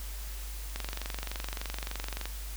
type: click train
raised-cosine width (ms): 0.2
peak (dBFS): -18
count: 36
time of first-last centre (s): 0.76-2.256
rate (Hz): 23.4
effects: added 50 Hz sine -37 dBFS peak until 2.56 s + white hiss -46 dBFS RMS until 2.56 s